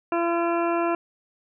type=harmonic tone; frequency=340 Hz; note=F4; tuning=46 cents flat; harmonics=1 / 2 / 3 / 4 / 5 / 7 / 8; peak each=-24 / -26 / -29 / -31 / -39 / -39 / -39 dBFS; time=0.12-0.95 s; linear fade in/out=2 ms; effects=none